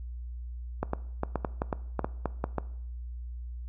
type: clicks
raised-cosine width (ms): 1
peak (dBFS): -14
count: 12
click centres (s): 0.83 / 0.934 / 1.234 / 1.357 / 1.448 / 1.619 / 1.728 / 1.993 / 2.045 / 2.257 / 2.441 / 2.583
effects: noise-tail reverb RT60 0.7 s tail -19 dB re dry + added 60 Hz sine -36 dBFS peak until 3.68 s